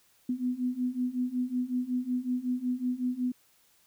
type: beating tone pair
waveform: sine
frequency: 246.9 / 252.3 Hz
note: B3 / B3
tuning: 0 / +37 cents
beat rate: 5.4 Hz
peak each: -32 / -30 dBFS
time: 0.29-3.32 s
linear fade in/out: 5 ms
effects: white hiss -65 dBFS RMS until 3.86 s